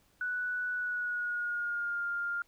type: tone with pitch glide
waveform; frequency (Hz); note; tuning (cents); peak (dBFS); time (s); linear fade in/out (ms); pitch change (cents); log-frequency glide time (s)
sine; 1480 to 1402.6; F#6 to F6; 0 to +7; -31; 0.21-2.42; 2; -93; 0.73-2.05
effects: pink hiss -68 dBFS RMS until 2.47 s